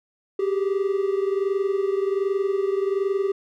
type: tone pair together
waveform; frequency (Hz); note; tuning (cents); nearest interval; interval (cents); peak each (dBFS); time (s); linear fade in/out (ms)
triangle; 387.4 / 408.7; G4 / G#4; -20 / -28; minor second; 92; -20 / -24; 0.39-3.32; 5
effects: none